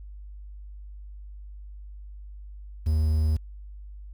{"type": "tone with quantisation", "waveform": "triangle", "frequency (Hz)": 77.7, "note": "D#2", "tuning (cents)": -2, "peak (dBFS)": -18, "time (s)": [2.86, 3.37], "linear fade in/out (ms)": 10, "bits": 8, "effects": ["added 50 Hz sine -39 dBFS peak until 4.13 s"]}